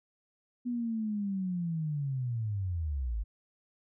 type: linear sweep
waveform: sine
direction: down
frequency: 246.9 to 49 Hz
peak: -30 dBFS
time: 0.65-3.24 s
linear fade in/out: 20 ms
effects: none